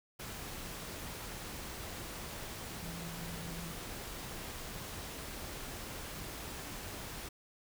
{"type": "tone in noise", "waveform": "sine", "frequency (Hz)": 168.8, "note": "E3", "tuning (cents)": 41, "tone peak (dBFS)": -44, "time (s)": [2.82, 3.72], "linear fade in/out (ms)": 10, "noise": "pink", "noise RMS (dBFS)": -44, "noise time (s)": [0.19, 7.29], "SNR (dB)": -3, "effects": []}